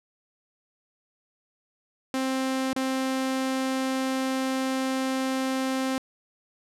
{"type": "tone with dropouts", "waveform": "sawtooth", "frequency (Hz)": 263.2, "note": "C4", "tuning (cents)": 10, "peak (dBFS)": -21, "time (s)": [2.14, 5.98], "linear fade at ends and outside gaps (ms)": 1, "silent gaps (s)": [2.731, 2.762], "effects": ["low-pass 11000 Hz 12 dB/octave"]}